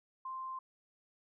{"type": "tone", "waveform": "sine", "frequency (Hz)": 1046.5, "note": "C6", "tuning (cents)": 0, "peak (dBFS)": -39, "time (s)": [0.25, 0.59], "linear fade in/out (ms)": 5, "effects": []}